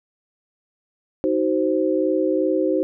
sine chord, C diminished, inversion first, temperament just, 314 / 376.7 / 523.3 Hz, Eb4 / Gb4 / C5, +16 / +31 / 0 cents, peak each -21 / -22 / -22 dBFS, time 1.24-2.83 s, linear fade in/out 0 ms, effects none

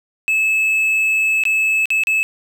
triangle tone with dropouts, 2602 Hz, E7, 23 cents flat, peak -12 dBFS, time 0.28-2.23 s, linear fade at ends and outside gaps 0 ms, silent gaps 1.437-1.453 / 1.856-1.904 / 2.036-2.071 s, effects none

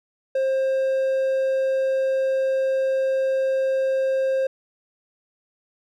triangle tone, 531 Hz, C5, 25 cents sharp, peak -17 dBFS, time 0.35-4.47 s, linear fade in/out 5 ms, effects none

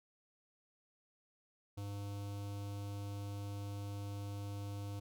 square tone with notch filter, 101 Hz, G#2, 48 cents flat, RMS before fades -43 dBFS, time 1.77-5 s, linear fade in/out 10 ms, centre 1800 Hz, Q 1.3, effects none

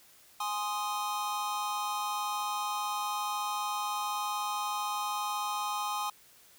square chord, Ab major, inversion none, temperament equal, 830.6 / 1046.5 / 1244.5 Hz, Ab5 / C6 / Eb6, 0 / 0 / 0 cents, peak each -36 / -37 / -37 dBFS, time 0.4-6.1 s, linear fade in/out 5 ms, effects white hiss -59 dBFS RMS until 6.58 s

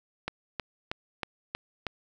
click train, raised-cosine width 0.3 ms, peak -15 dBFS, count 6, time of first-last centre 0.28-1.867 s, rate 3.15 Hz, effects none

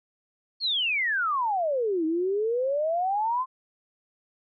sine exponential two-way sweep, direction down then up, 4443 to 311.1 to 1063 Hz, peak -23 dBFS, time 0.6-3.46 s, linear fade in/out 50 ms, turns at 2.05 s, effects none

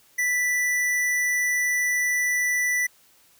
sine tone with hard clipping, 1975.5 Hz, B6, in tune, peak -22 dBFS, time 0.18-2.87 s, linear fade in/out 10 ms, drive 18 dB, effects white hiss -58 dBFS RMS until 3.39 s

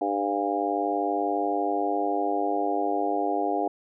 harmonic tone with a mistuned harmonic, 100.2 Hz, G2, 38 cents sharp, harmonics 3 / 4 / 5 / 6 / 7 / 8, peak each -30 / -31 / -33 / -35 / -28 / -30 dBFS, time 0.01-3.68 s, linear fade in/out 5 ms, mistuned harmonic 8, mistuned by +25 cents, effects none

